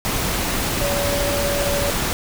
sine tone in noise, 570 Hz, C#5, 48 cents sharp, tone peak -22 dBFS, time 0.81-1.9 s, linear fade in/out 0 ms, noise pink, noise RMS -22 dBFS, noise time 0.05-2.13 s, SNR -3 dB, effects none

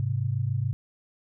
sine tone pair together, 104.21 / 131.3 Hz, G#2 / C3, +6 / +6 cents, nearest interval major third, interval 400 cents, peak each -27 dBFS, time 0-0.73 s, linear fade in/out 0 ms, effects none

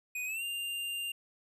square tone with pitch glide, 2489 to 2794 Hz, D#7 to F7, 0 to 0 cents, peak -35 dBFS, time 0.15-1.12 s, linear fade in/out 5 ms, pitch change +200 cents, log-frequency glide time 0.25-0.43 s, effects none

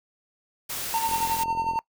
white noise, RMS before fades -32 dBFS, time 0.69-1.44 s, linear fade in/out 10 ms
triangle tone with tremolo, 907 Hz, A#5, 48 cents flat, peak -19 dBFS, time 0.94-1.79 s, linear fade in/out 0 ms, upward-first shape sine, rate 11 Hz, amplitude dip 60%
click train, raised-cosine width 2 ms, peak -26 dBFS, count 30, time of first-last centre 1.09-1.758 s, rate 43.4 Hz
effects noise-tail reverb RT60 0.1 s tail -22 dB re dry

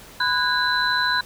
sine tone cluster, 1003 / 1480 / 1633 / 4015 Hz, B5 / F#6 / G#6 / B7, +26 / 0 / -30 / +28 cents, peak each -24 dBFS, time 0.2-1.21 s, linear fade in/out 5 ms, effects pink hiss -44 dBFS RMS until 1.25 s

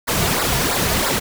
pink noise with flanger, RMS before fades -19 dBFS, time 0.07-1.2 s, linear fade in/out 20 ms, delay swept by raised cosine 0.32 to 3.82 ms, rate 3 Hz, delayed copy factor -0.75, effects none

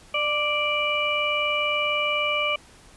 harmonic tone with a mistuned harmonic, 587.3 Hz, D5, in tune, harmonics 1 / 2 / 4 / 5, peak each -28 / -28 / -25 / -28 dBFS, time 0.14-2.56 s, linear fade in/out 5 ms, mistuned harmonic 1, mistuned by +24 cents, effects pink hiss -51 dBFS RMS until 2.96 s + resampled to 24000 Hz

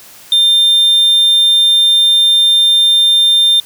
triangle tone, 3600 Hz, A7, 39 cents sharp, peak -5 dBFS, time 0.32-3.6 s, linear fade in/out 2 ms, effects white hiss -38 dBFS RMS until 3.65 s + high-pass 60 Hz 12 dB/octave

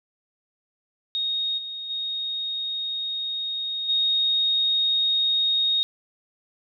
sine tone with level steps, 3729 Hz, A#7, in tune, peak -23 / -31 / -26 / -19 dBFS, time 1.15-5.83 s, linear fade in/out 0 ms, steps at 1.57 / 1.89 / 3.88 s, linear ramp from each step 20 ms, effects none

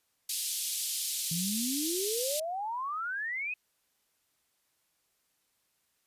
white band-pass noise, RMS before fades -34 dBFS, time 0.29-2.4 s, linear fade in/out 5 ms, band 3200 to 13000 Hz, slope 24 dB/octave
sine exponential sweep, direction up, 161 to 2570 Hz, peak -32 dBFS, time 1.31-3.54 s, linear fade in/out 5 ms
effects white hiss -75 dBFS RMS until 6.06 s + resampled to 32000 Hz

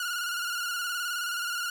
sawtooth tone with vibrato, 1425 Hz, F6, 34 cents sharp, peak -26 dBFS, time 0-1.7 s, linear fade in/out 2 ms, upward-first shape square, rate 19 Hz, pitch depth 42 cents each way, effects none

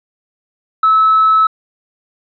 triangle tone, 1300 Hz, E6, 24 cents flat, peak -4 dBFS, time 0.83-1.47 s, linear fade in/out 5 ms, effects tanh soft clip ceiling -4 dBFS + resampled to 11025 Hz

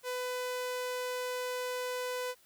sawtooth tone, 500 Hz, B4, 21 cents sharp, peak -30 dBFS, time 0.03-2.35 s, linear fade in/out 50 ms, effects white hiss -64 dBFS RMS until 2.45 s

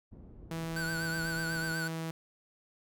pink low-pass noise, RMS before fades -50 dBFS, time 0.11-1.74 s, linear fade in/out 20 ms, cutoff 320 Hz, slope 12 dB/octave
sawtooth tone with pitch glide, 163.9 to 162.67 Hz, E3 to E3, -10 to -23 cents, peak -31 dBFS, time 0.51-2.11 s, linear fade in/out 2 ms, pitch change -13 cents, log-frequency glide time 1.51-1.62 s
square tone with vibrato, 1504 Hz, F#6, 28 cents sharp, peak -35 dBFS, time 0.76-1.88 s, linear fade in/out 5 ms, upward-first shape triangle, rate 8.1 Hz, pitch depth 73 cents each way
effects none

